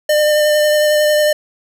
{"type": "tone with vibrato", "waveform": "square", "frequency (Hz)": 602, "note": "D5", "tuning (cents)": 43, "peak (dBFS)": -11, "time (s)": [0.09, 1.33], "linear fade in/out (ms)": 5, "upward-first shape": "sine", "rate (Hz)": 11, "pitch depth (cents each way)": 13, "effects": []}